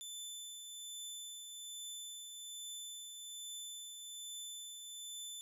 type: tone with tremolo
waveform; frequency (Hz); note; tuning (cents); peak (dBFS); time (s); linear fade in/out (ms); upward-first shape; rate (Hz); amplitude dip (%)
20% pulse; 3520; A7; 0; -38; 0.01-5.41; 0; triangle; 1.2; 40
effects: 12-bit